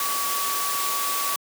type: tone in noise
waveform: sine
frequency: 1136 Hz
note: C#6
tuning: 42 cents sharp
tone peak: -27 dBFS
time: 0-1.36 s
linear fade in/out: 2 ms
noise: white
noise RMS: -27 dBFS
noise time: 0-1.36 s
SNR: -3 dB
effects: high-pass 300 Hz 12 dB/octave